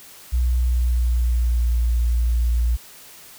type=tone with pitch glide; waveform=sine; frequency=61.6 to 58.82 Hz; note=B1 to A#1; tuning=-4 to +16 cents; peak=-16 dBFS; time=0.32-2.77 s; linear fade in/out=20 ms; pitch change=-80 cents; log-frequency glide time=0.53-1.72 s; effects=white hiss -44 dBFS RMS until 3.38 s